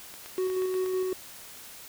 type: click train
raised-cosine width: 0.3 ms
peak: -27 dBFS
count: 7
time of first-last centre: 0.14-0.861 s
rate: 8.32 Hz
type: tone with tremolo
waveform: triangle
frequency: 371.8 Hz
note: F#4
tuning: 8 cents sharp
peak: -23 dBFS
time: 0.38-1.13 s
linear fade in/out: 2 ms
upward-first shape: square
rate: 5.4 Hz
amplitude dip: 25%
effects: white hiss -46 dBFS RMS until 1.88 s